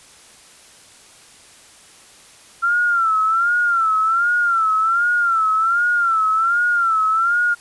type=tone with vibrato; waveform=sine; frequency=1361 Hz; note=F6; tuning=45 cents flat; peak=-14 dBFS; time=2.62-7.55 s; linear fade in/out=20 ms; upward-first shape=sine; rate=1.3 Hz; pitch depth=99 cents each way; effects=white hiss -46 dBFS RMS until 7.6 s + resampled to 24000 Hz